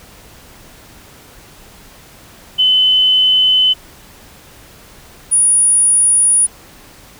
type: tone pair in turn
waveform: sine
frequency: 3030 / 9689 Hz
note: F#7 / D#9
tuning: +40 / -47 cents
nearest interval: octave + minor sixth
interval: 2013 cents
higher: second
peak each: -8 dBFS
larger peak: neither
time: 2.58-3.74 / 5.31-6.47 s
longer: neither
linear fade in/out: 20 ms
effects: pink hiss -41 dBFS RMS until 7.19 s